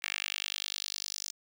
10% pulse tone with high-pass filter sweep, 49.96 Hz, G1, 34 cents sharp, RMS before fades -37 dBFS, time 0.02-1.32 s, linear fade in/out 20 ms, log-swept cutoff 2200 to 5800 Hz, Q 2.4, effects none

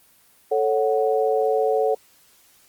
sine chord, F# minor, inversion first, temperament equal, 440 / 554.4 / 740 Hz, A4 / C#5 / F#5, 0 / 0 / 0 cents, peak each -20 / -23 / -24 dBFS, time 0.51-1.95 s, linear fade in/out 10 ms, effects white hiss -56 dBFS RMS until 2.68 s + Opus 24 kbps

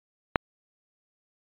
click, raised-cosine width 0.5 ms, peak -3 dBFS, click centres 0.358 s, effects resampled to 8000 Hz

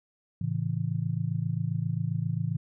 sine chord, A major, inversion none, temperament just, 110 / 137.5 / 165 Hz, A2 / C#3 / E3, 0 / -14 / +2 cents, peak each -31 dBFS, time 0.41-2.57 s, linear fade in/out 5 ms, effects none

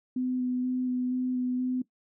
sine tone with vibrato, 252.2 Hz, B3, 36 cents sharp, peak -26 dBFS, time 0.16-1.82 s, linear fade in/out 5 ms, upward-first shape square, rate 2.1 Hz, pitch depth 10 cents each way, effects noise-tail reverb RT60 0.1 s tail -18 dB re dry

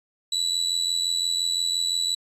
35% pulse tone with amplitude modulation, 3940 Hz, B7, 5 cents flat, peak -17 dBFS, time 0.32-2.15 s, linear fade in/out 5 ms, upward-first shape sine, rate 85.8 Hz, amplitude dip 70%, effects resampled to 32000 Hz

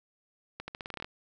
accelerating click train, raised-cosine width 0.3 ms, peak -22 dBFS, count 11, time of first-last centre 0.6-1.045 s, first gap 80 ms, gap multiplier 0.86, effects none

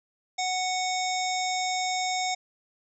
harmonic tone with a mistuned harmonic, 740 Hz, F#5, in tune, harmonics 1 / 3 / 5 / 7 / 9 / 10, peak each -28 / -33 / -35 / -36 / -38 / -38 dBFS, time 0.38-2.35 s, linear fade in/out 10 ms, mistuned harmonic 7, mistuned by +56 cents, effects none

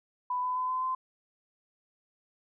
sine tone with pitch steps, 995 / 1004.2 / 1013.6 / 1023 / 1032.5 Hz, B5 / B5 / B5 / C6 / C6, +13 / +29 / +45 / -39 / -23 cents, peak -28 dBFS, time 0.3-0.95 s, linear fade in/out 5 ms, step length 130 ms, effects none

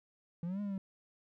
triangle linear two-way sweep, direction up then down, 164.81 to 207.7 to 189.6 Hz, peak -33 dBFS, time 0.43-0.78 s, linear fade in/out 2 ms, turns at 0.61 s, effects none

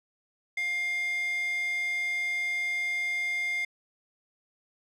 square tone with high-pass filter, 705 Hz, F5, 16 cents sharp, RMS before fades -30 dBFS, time 0.57-3.65 s, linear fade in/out 5 ms, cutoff 2000 Hz, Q 8.8, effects low-pass 10000 Hz 12 dB/octave

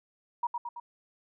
sine tone with echo, 953 Hz, A#5, 38 cents sharp, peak -26 dBFS, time 0.43-0.47 s, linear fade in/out 5 ms, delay 110 ms, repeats 3, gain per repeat -4 dB, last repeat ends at 0.8 s, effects none

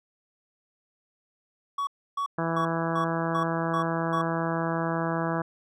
triangle tone bursts, 1124 Hz, C#6, 24 cents sharp, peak -24 dBFS, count 7, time 1.78-4.217 s, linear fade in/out 5 ms, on 91 ms, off 300 ms
harmonic tone, 165.3 Hz, E3, 5 cents sharp, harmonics 1 / 2 / 3 / 4 / 5 / 6 / 7 / 8 / 9 / 10, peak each -30 / -32 / -35 / -33 / -37 / -35 / -37 / -38 / -40 / -39 dBFS, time 2.38-5.42 s, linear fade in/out 5 ms
effects none

